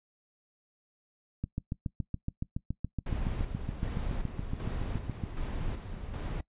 click train, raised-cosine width 5 ms, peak -20 dBFS, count 28, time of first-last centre 1.44-5.237 s, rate 7.11 Hz
brown noise with tremolo, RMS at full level -34 dBFS, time 3.06-6.41 s, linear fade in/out 5 ms, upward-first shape square, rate 1.3 Hz, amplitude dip 50%
effects noise-tail reverb RT60 0.1 s tail -21 dB re dry + resampled to 8000 Hz

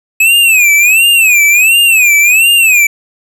square tone with vibrato, 2549 Hz, D#7, 41 cents sharp, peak -5 dBFS, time 0.2-2.87 s, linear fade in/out 5 ms, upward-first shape sine, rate 1.4 Hz, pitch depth 170 cents each way, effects none

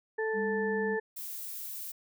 harmonic tone, 440 Hz, A4, in tune, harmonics 1 / 2 / 4, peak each -30 / -39 / -35 dBFS, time 0.18-1 s, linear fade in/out 10 ms
sine tone, 201.3 Hz, G3, 46 cents sharp, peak -34 dBFS, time 0.33-0.98 s, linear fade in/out 50 ms
violet noise, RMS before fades -40 dBFS, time 1.16-1.92 s, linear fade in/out 10 ms
effects none

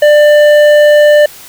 sine tone with hard clipping, 594 Hz, D5, 20 cents sharp, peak -4 dBFS, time 0.02-1.26 s, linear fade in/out 5 ms, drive 9 dB, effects white hiss -33 dBFS RMS until 1.48 s

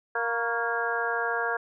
harmonic tone with a mistuned harmonic, 233.5 Hz, A#3, 3 cents sharp, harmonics 2 / 3 / 4 / 5 / 6 / 7, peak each -32 / -33 / -34 / -36 / -32 / -30 dBFS, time 0.15-1.57 s, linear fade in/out 5 ms, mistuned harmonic 5, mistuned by -66 cents, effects none

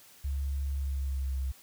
sine tone with pitch glide, 69.3 to 66.44 Hz, C#2 to C2, 0 to +27 cents, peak -29 dBFS, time 0.24-1.52 s, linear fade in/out 10 ms, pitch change -73 cents, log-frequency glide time 0.77-1.36 s, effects white hiss -56 dBFS RMS until 1.62 s

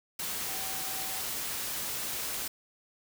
sine tone in noise, 765 Hz, G5, 42 cents flat, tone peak -45 dBFS, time 0.48-1.21 s, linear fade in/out 5 ms, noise white, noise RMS -35 dBFS, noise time 0.19-2.48 s, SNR -13 dB, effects none

